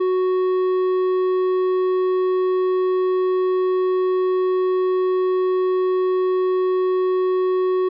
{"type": "tone with hard clipping", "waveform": "sine", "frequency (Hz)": 370, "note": "F#4", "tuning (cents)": 0, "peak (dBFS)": -18, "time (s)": [0, 7.89], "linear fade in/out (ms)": 10, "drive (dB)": 6, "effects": ["resampled to 11025 Hz"]}